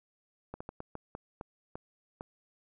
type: slowing click train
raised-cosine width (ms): 1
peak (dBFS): -26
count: 9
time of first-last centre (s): 0.54-2.209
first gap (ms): 65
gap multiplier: 1.32
effects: none